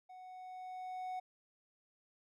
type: tone with level ramp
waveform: triangle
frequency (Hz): 740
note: F#5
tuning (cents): 0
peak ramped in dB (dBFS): -49 to -36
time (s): 0.09-1.2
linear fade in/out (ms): 10
effects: none